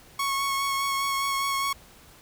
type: tone with vibrato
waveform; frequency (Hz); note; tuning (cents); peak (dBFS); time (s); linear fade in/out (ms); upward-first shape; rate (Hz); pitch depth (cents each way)
sawtooth; 1102; C#6; -11; -21; 0.19-1.73; 5; sine; 4.9; 15
effects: pink hiss -52 dBFS RMS until 2.21 s